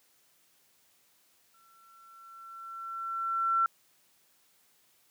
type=tone with exponential growth; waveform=sine; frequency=1350 Hz; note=E6; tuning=41 cents sharp; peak=-22 dBFS; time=1.54-3.66 s; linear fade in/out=2 ms; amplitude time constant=460 ms; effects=white hiss -67 dBFS RMS until 5.1 s + high-pass 100 Hz 12 dB/octave